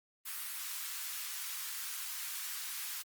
white high-pass noise, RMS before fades -41 dBFS, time 0.25-3.03 s, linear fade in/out 20 ms, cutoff 1100 Hz, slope 24 dB/octave, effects Opus 32 kbps

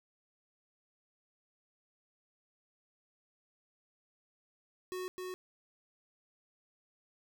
square tone with echo, 368 Hz, F#4, 9 cents flat, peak -38 dBFS, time 4.92-5.08 s, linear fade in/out 0 ms, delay 260 ms, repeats 1, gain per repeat -2 dB, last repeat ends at 5.34 s, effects none

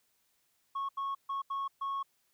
sine tone bursts at uneven times, 1100 Hz, C#6, 14 cents flat, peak -30 dBFS, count 5, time 0.75-0.89 / 0.97-1.15 / 1.29-1.42 / 1.5-1.68 / 1.81-2.03 s, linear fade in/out 10 ms, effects tanh soft clip ceiling -31 dBFS + white hiss -74 dBFS RMS until 2.33 s

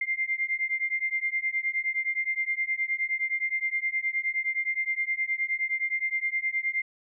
sine beating tone pair, 2096 / 2105.6 Hz, C7 / C7, +2 / +10 cents, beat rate 9.6 Hz, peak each -29 dBFS, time 0.01-6.82 s, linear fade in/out 5 ms, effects none

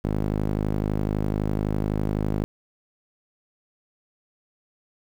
sawtooth tone with band-pass filter, 51.91 Hz, G#1, in tune, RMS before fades -25 dBFS, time 0.04-2.44 s, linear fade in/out 0 ms, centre 240 Hz, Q 0.7, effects 8-bit

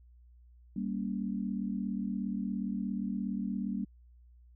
sine chord, G diminished, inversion none, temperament equal with one note detuned, 196 / 233.1 / 280.9 Hz, G3 / Bb3 / Db4, 0 / 0 / +23 cents, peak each -34 / -36 / -40 dBFS, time 0.76-3.85 s, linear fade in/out 5 ms, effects added 60 Hz sine -55 dBFS peak until 4.55 s

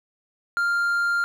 triangle tone, 1396.9 Hz, F6, in tune, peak -18 dBFS, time 0.57-1.24 s, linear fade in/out 0 ms, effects none

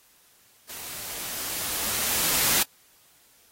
white noise with level ramp, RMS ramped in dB -39 to -21 dBFS, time 0.69-2.63 s, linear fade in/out 5 ms, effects white hiss -59 dBFS RMS until 3.51 s + AAC 48 kbps

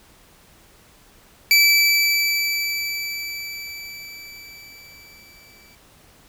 25% pulse tone with exponential decay, 2316 Hz, D7, 25 cents flat, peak -7 dBFS, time 1.51-5.75 s, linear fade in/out 1 ms, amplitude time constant 920 ms, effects pink hiss -52 dBFS RMS until 6.28 s

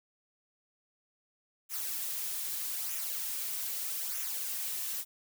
blue noise with flanger, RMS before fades -36 dBFS, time 1.69-5.05 s, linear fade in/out 50 ms, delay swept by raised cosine 0.22 to 3.72 ms, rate 0.8 Hz, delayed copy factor -0.55, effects none

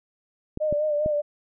clicks, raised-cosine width 3 ms, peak -17 dBFS, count 3, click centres 0.574 / 0.726 / 1.061 s
sine tone with vibrato, 601 Hz, D5, 40 cents sharp, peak -21 dBFS, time 0.6-1.22 s, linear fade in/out 20 ms, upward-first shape sine, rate 4.9 Hz, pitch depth 47 cents each way
effects none

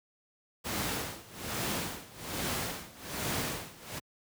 pink noise with tremolo, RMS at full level -32 dBFS, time 0.64-4 s, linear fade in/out 20 ms, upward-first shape sine, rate 1.2 Hz, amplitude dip 90%, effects high-pass 80 Hz 12 dB/octave

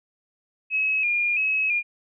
sine tone with vibrato, 2490 Hz, D#7, 1 cent sharp, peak -20 dBFS, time 0.7-1.83 s, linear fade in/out 50 ms, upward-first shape square, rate 1.5 Hz, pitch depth 52 cents each way, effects none

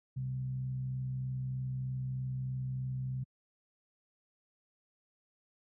sine tone with frequency modulation, 130 Hz, C3, 11 cents flat, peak -33 dBFS, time 0.16-3.24 s, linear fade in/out 10 ms, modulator 63.2 Hz, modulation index 0.32, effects high-pass 80 Hz 12 dB/octave

